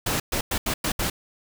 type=noise bursts at uneven times; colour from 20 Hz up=pink; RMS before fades=-25 dBFS; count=6; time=0.06-0.2 / 0.32-0.41 / 0.51-0.58 / 0.66-0.74 / 0.84-0.92 / 0.99-1.1 s; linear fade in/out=5 ms; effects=none